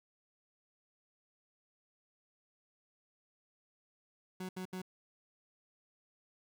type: tone bursts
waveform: 30% pulse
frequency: 185 Hz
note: F#3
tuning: in tune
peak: -37 dBFS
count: 3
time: 4.4-4.818 s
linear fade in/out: 5 ms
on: 90 ms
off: 74 ms
effects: none